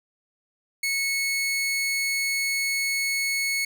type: tone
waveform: sawtooth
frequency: 2200 Hz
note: C#7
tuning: 14 cents flat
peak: -20 dBFS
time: 0.83-3.65 s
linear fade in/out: 5 ms
effects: none